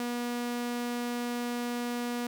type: tone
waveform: sawtooth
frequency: 241.2 Hz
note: B3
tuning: 41 cents flat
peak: -27 dBFS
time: 0-2.27 s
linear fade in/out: 2 ms
effects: none